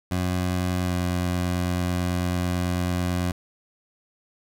20% pulse tone with pitch glide, 90.6 to 89.09 Hz, F#2 to F2, -36 to +35 cents, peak -18 dBFS, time 0.11-3.32 s, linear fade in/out 5 ms, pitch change -29 cents, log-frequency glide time 0.84-0.91 s, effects none

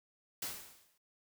white noise with exponential decay, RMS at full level -37 dBFS, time 0.42-0.98 s, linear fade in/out 5 ms, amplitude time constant 120 ms, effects noise-tail reverb RT60 0.1 s tail -25 dB re dry

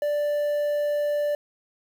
triangle tone with quantisation, 587.3 Hz, D5, in tune, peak -20 dBFS, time 0.02-1.35 s, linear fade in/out 2 ms, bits 8, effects none

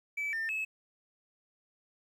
triangle tone with pitch steps, 2304 / 1802 / 2588 Hz, D7 / A6 / E7, -34 / +41 / -32 cents, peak -29 dBFS, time 0.17-0.65 s, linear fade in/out 10 ms, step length 160 ms, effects tanh soft clip ceiling -27 dBFS + 11-bit

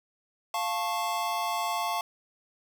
square chord, F augmented, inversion none, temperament equal with one note detuned, 698.5 / 880 / 1097.9 Hz, F5 / A5 / C#6, 0 / 0 / -17 cents, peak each -33 dBFS, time 0.54-2.01 s, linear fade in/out 2 ms, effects none

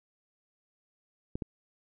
clicks, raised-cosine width 3 ms, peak -21 dBFS, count 2, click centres 1.355 / 1.422 s, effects none

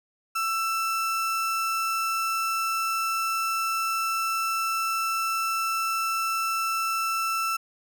35% pulse tone, 1331 Hz, E6, 16 cents sharp, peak -23 dBFS, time 0.35-7.57 s, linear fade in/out 10 ms, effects none

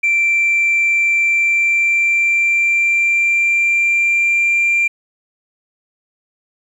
sine tone with pitch glide, 2349 to 2375 Hz, D7 to D7, 0 to +19 cents, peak -10 dBFS, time 0.03-4.88 s, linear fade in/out 10 ms, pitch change +19 cents, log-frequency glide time 1.19-4.6 s, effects tanh soft clip ceiling -9 dBFS + 8-bit

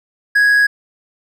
triangle tone with amplitude modulation, 1661.2 Hz, G#6, in tune, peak -6 dBFS, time 0.35-0.67 s, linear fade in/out 10 ms, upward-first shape sine, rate 132 Hz, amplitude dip 25%, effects none

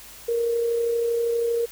sine tone with amplitude modulation, 467.3 Hz, A#4, 4 cents sharp, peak -19 dBFS, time 0.28-1.66 s, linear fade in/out 10 ms, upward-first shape sine, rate 32.6 Hz, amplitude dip 30%, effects added 50 Hz sine -54 dBFS peak until 1.71 s + white hiss -44 dBFS RMS until 1.71 s

